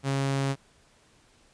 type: tone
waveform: sawtooth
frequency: 136.9 Hz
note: C#3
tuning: 21 cents flat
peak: -21 dBFS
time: 0.03-0.56 s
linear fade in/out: 50 ms
effects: pink hiss -61 dBFS RMS until 1.53 s + resampled to 22050 Hz